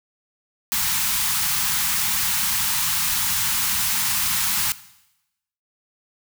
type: band-stop noise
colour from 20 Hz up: white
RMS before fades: -22 dBFS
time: 0.72-4.72 s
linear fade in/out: 0 ms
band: 230 to 800 Hz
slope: 96 dB/octave
effects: noise-tail reverb RT60 0.9 s tail -17 dB re dry